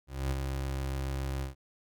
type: tone with ADSR envelope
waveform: 30% pulse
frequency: 67.2 Hz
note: C2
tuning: 47 cents sharp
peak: -25 dBFS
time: 0.07-1.55 s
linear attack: 240 ms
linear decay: 27 ms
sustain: -4 dB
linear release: 130 ms
effects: none